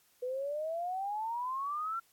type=exponential sweep; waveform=sine; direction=up; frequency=490.7 to 1376 Hz; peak=-33 dBFS; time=0.22-2 s; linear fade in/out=10 ms; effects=white hiss -68 dBFS RMS until 2.12 s + AAC 64 kbps